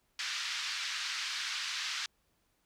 white band-pass noise, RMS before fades -37 dBFS, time 0.19-2.06 s, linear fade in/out 2 ms, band 1300 to 5200 Hz, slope 24 dB/octave, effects pink hiss -75 dBFS RMS until 2.65 s

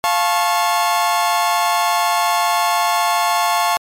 40% pulse chord, F augmented, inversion none, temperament just, 698.5 / 873.1 / 1091.3 Hz, F5 / A5 / C#6, 0 / -14 / -27 cents, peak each -18 dBFS, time 0.04-3.77 s, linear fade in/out 0 ms, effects MP3 64 kbps

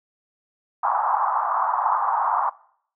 pink band-pass noise, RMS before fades -22 dBFS, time 0.83-2.5 s, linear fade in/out 10 ms, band 800 to 1200 Hz, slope 48 dB/octave, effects noise-tail reverb RT60 0.6 s tail -21 dB re dry

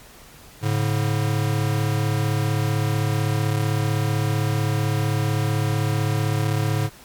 square tone pair together, 107.3 / 143.01 Hz, A2 / D3, -43 / -46 cents, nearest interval perfect fourth, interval 497 cents, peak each -22 / -24 dBFS, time 0.61-6.9 s, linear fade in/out 50 ms, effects pink hiss -46 dBFS RMS until 7.04 s + MP3 96 kbps

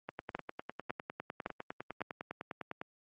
two click trains, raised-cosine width 0.5 ms, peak -20 / -24 dBFS, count 4 / 28, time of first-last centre 0.35-2.017 / 0.09-2.815 s, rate 1.8 / 9.91 Hz, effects high-pass 150 Hz 12 dB/octave + Opus 32 kbps

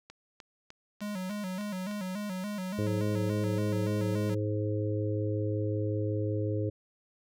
click train, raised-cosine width 0.2 ms, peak -29 dBFS, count 7, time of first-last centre 0.1-1.913 s, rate 3.31 Hz
square tone with vibrato, 196 Hz, G3, in tune, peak -34 dBFS, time 1.01-4.35 s, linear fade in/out 10 ms, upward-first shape square, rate 3.5 Hz, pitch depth 100 cents each way
harmonic tone, 105.4 Hz, G#2, 26 cents sharp, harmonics 1 / 3 / 4 / 5, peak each -30 / -35 / -36 / -37 dBFS, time 2.78-6.7 s, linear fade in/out 10 ms
effects none

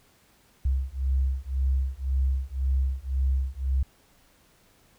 sine beating tone pair, 65.41 / 67.31 Hz, C2 / C2, 0 / +50 cents, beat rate 1.9 Hz, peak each -26 dBFS, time 0.65-3.83 s, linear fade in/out 5 ms, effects pink hiss -61 dBFS RMS until 4.98 s

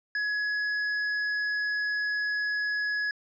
sine tone with tanh clipping, 1684 Hz, G#6, 24 cents sharp, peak -28 dBFS, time 0.15-3.11 s, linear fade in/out 2 ms, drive 9 dB, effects resampled to 16000 Hz

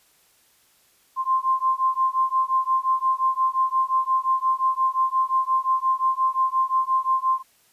sine beating tone pair, 1046.5 / 1052.2 Hz, C6 / C6, 0 / +9 cents, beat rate 5.7 Hz, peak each -22 dBFS, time 1.16-7.43 s, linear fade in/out 50 ms, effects white hiss -60 dBFS RMS until 7.72 s + resampled to 32000 Hz

